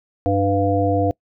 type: harmonic tone with a mistuned harmonic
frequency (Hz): 99.2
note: G2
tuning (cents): +21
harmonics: 1 / 3 / 5 / 7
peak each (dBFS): -21 / -21 / -21 / -21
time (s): 0.26-1.11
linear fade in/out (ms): 0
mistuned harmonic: 1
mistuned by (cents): -35
effects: noise-tail reverb RT60 0.1 s tail -25 dB re dry